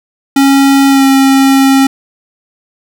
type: tone with pitch glide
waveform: square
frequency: 274.6 to 270.2 Hz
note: C#4 to C#4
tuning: -16 to -44 cents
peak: -5 dBFS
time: 0.36-1.87 s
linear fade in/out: 5 ms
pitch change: -28 cents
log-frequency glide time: 0.89-1.04 s
effects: none